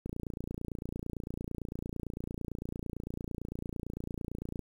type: click train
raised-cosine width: 3 ms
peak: -24 dBFS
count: 132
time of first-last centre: 0.06-4.593 s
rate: 28.9 Hz
effects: 9-bit